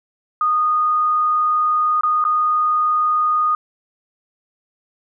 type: tone with dropouts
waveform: sine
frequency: 1233 Hz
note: D#6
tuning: 16 cents flat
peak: -14 dBFS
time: 0.41-3.55 s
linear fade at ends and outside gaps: 2 ms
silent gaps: 2.01-2.034 / 2.241-2.25 s
effects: none